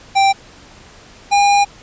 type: tone pair in turn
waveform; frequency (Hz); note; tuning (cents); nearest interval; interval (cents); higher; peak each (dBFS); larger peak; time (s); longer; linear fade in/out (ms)
square; 784 / 809.3; G5 / G#5; 0 / -45; minor second; 55; second; -10; neither; 0.15-0.33 / 1.31-1.65; second; 20
effects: pink hiss -42 dBFS RMS until 1.82 s + resampled to 16000 Hz